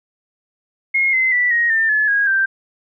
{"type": "tone with pitch steps", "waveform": "sine", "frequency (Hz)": [2152, 2057, 1966.6, 1879.9, 1797.1, 1717.9, 1642.3, 1569.9], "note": ["C7", "C7", "B6", "A#6", "A6", "A6", "G#6", "G6"], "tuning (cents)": [48, -30, -8, 14, 36, -42, -20, 2], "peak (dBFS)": -13, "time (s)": [0.94, 2.46], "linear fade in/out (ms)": 10, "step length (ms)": 190, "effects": []}